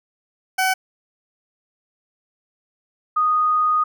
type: tone pair in turn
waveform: 20% pulse / sine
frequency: 755 / 1239.6 Hz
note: F#5 / D#6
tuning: +35 / -7 cents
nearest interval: major sixth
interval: 858 cents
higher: second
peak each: -12 / -15 dBFS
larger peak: first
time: 0.58-0.74 / 3.16-3.84 s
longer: second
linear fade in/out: 10 ms
effects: none